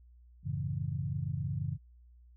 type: chord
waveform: sine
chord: F# minor seventh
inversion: none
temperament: equal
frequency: 92.5 / 110 / 138.59 / 164.81 Hz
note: F#2 / A2 / C#3 / E3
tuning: 0 / 0 / 0 / 0 cents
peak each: -38 / -39 / -35 / -40 dBFS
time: 0.43-1.78 s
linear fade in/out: 50 ms
effects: added 60 Hz sine -55 dBFS peak until 2.36 s